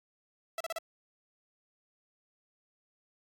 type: tone bursts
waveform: sawtooth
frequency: 659.3 Hz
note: E5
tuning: in tune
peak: -30 dBFS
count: 4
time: 0.58-0.785 s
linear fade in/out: 2 ms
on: 25 ms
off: 35 ms
effects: AAC 64 kbps